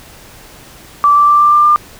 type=tone with pitch steps; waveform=sine; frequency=1163 / 1169.7 / 1176.5 / 1183.3 / 1190.2 / 1197.1 Hz; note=D6 / D6 / D6 / D6 / D6 / D6; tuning=-17 / -7 / +3 / +13 / +23 / +33 cents; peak=-5 dBFS; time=1.04-1.76 s; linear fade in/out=0 ms; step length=120 ms; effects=pink hiss -38 dBFS RMS until 1.99 s